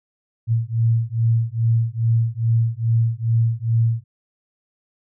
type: beating tone pair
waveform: sine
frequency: 113.5 / 115.9 Hz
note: A#2 / A#2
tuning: -46 / -10 cents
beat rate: 2.4 Hz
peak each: -19 dBFS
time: 0.47-4.04 s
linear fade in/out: 50 ms
effects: none